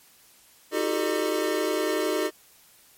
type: tone cluster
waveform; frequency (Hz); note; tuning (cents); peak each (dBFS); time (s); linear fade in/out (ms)
square; 314.5 / 363.7 / 394.7 / 443.5 / 607; D#4 / F#4 / G4 / A4 / D#5; +19 / -30 / +12 / +14 / -43; -31; 0.71-2.31; 50
effects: white hiss -56 dBFS RMS until 2.97 s + MP3 64 kbps